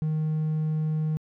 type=tone; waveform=triangle; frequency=155.6 Hz; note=D#3; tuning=in tune; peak=-21 dBFS; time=0.02-1.17 s; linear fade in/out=0 ms; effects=tanh soft clip ceiling -17 dBFS